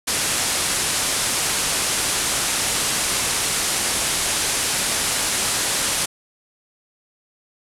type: low-pass noise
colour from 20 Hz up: white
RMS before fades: -22 dBFS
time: 0.07-6.06 s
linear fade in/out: 10 ms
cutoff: 11000 Hz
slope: 48 dB/octave
effects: none